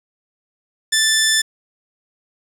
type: tone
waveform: 10% pulse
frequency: 1760 Hz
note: A6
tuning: in tune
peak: -4 dBFS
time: 0.92-1.42 s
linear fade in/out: 10 ms
effects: low-pass 10000 Hz 12 dB/octave + 7-bit